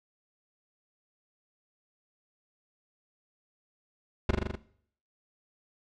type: noise with echo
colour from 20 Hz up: brown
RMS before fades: -20 dBFS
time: 4.29-4.31 s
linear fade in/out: 5 ms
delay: 41 ms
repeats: 6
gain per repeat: -2 dB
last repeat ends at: 4.556 s
effects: noise-tail reverb RT60 0.6 s tail -18 dB re dry + low-pass 4000 Hz 12 dB/octave